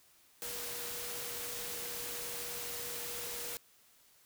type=tone in noise; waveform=sine; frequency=479.4 Hz; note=A#4; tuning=48 cents sharp; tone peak=-49 dBFS; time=0.42-3.57 s; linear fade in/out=0 ms; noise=white; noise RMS=-41 dBFS; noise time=0.42-3.57 s; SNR=-11 dB; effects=white hiss -65 dBFS RMS until 4.25 s